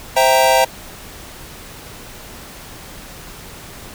square chord, C dominant seventh, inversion none, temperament equal, 523.3 / 659.3 / 784 / 932.3 Hz, C5 / E5 / G5 / Bb5, 0 / 0 / 0 / 0 cents, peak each -17 dBFS, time 0.16-0.65 s, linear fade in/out 10 ms, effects pink hiss -36 dBFS RMS until 3.94 s

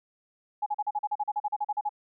sine tone bursts, 836 Hz, G#5, 11 cents sharp, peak -25 dBFS, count 16, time 0.62-1.893 s, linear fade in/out 10 ms, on 43 ms, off 39 ms, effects none

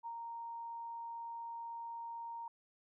sine tone with ADSR envelope, 929 Hz, A#5, 6 cents flat, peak -40 dBFS, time 0.03-2.48 s, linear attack 33 ms, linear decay 67 ms, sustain -2 dB, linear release 3 ms, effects none

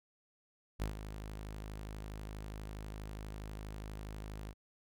sawtooth tone with ADSR envelope, 52.3 Hz, G#1, 13 cents sharp, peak -29 dBFS, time 0.79-4.54 s, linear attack 25 ms, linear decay 120 ms, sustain -10 dB, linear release 45 ms, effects none

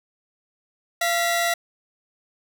sawtooth tone pair together, 686 / 1940.3 Hz, F5 / B6, -31 / -31 cents, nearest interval octave + tritone, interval 1800 cents, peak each -18 / -21 dBFS, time 1.01-1.54 s, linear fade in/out 5 ms, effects none

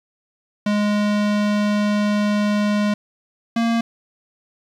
square tone pair in turn, 207.7 / 230.8 Hz, G#3 / A#3, 0 / -17 cents, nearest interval major second, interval 183 cents, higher second, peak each -17 dBFS, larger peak neither, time 0.66-2.94 / 3.56-3.81 s, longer first, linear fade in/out 5 ms, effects low-pass 5000 Hz 12 dB/octave + 8-bit

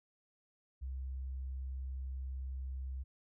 sine tone, 65.6 Hz, C2, 5 cents sharp, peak -38 dBFS, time 0.81-3.04 s, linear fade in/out 20 ms, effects none

